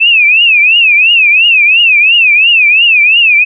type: tone with vibrato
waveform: sine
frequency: 2583 Hz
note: E7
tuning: 36 cents flat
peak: -3 dBFS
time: 0-3.45 s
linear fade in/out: 20 ms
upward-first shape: triangle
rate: 2.9 Hz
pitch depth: 200 cents each way
effects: none